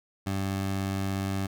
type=tone; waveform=20% pulse; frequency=97 Hz; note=G2; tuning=18 cents flat; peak=-23 dBFS; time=0.26-1.47 s; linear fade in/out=10 ms; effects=none